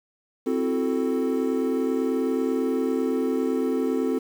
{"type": "chord", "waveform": "triangle", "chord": "F# half-diminished seventh", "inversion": "second", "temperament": "equal", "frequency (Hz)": [261.6, 329.6, 370, 440], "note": ["C4", "E4", "F#4", "A4"], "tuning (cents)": [0, 0, 0, 0], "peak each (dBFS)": [-23, -29, -27, -25], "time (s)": [0.46, 4.19], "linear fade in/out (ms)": 10, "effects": ["8-bit"]}